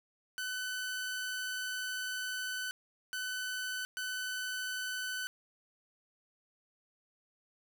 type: tone bursts at uneven times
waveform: sawtooth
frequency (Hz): 1506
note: F#6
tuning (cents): +30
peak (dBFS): -32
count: 3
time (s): 0.38-2.71 / 3.13-3.85 / 3.97-5.27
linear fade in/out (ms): 0
effects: none